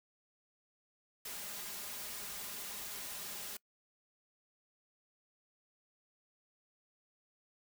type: noise with comb filter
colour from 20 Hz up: white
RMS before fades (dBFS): -44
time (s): 1.25-3.57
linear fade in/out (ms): 5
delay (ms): 4.9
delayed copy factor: +0.55
effects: noise-tail reverb RT60 0.1 s tail -24 dB re dry